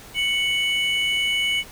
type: tone pair together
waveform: triangle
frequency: 2223 / 2966 Hz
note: C#7 / F#7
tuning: +4 / +4 cents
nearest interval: perfect fourth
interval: 500 cents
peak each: -21 dBFS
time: 0.14-1.64 s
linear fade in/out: 50 ms
effects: pink hiss -43 dBFS RMS until 1.71 s